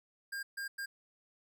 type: tone bursts at uneven times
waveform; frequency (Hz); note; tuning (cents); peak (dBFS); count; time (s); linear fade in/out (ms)
square; 1607; G6; +43; -38; 3; 0.32-0.43 / 0.57-0.68 / 0.78-0.86; 10
effects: none